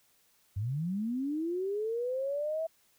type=linear sweep; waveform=sine; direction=up; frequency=91.6 to 657 Hz; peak=-30 dBFS; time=0.56-2.67 s; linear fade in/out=10 ms; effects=white hiss -68 dBFS RMS until 2.98 s

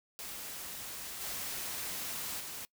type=noise with level steps; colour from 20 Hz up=white; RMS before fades=-43 / -39 / -43 dBFS; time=0.19-2.65 s; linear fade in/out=0 ms; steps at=1.2 / 2.39 s; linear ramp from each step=20 ms; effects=noise-tail reverb RT60 0.1 s tail -23 dB re dry

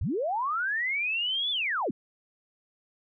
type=linear two-way sweep; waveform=sine; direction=up then down; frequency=52.1 to 3520 to 163.6 Hz; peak=-26 dBFS; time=0.01-1.91 s; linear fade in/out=5 ms; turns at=1.51 s; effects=none

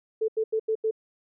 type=tone bursts; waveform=sine; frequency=440.2 Hz; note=A4; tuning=1 cent sharp; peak=-22 dBFS; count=5; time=0.21-0.911 s; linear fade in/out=10 ms; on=73 ms; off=84 ms; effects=none

